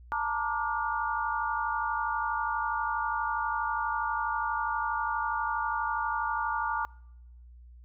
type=chord; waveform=sine; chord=Bb major seventh; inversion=third; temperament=equal with one note detuned; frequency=880 / 932.3 / 1174.7 / 1429.6 Hz; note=A5 / Bb5 / D6 / F6; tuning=0 / 0 / 0 / +40 cents; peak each=-33 dBFS; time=0.12-6.85 s; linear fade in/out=0 ms; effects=noise-tail reverb RT60 0.9 s tail -26 dB re dry + added 60 Hz sine -48 dBFS peak until 7.84 s